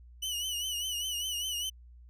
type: tone with vibrato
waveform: sawtooth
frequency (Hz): 2956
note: F#7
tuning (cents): -2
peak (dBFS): -29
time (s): 0.22-1.7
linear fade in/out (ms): 10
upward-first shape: triangle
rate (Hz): 5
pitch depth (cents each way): 87
effects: added 60 Hz sine -50 dBFS peak until 2.09 s + resampled to 32000 Hz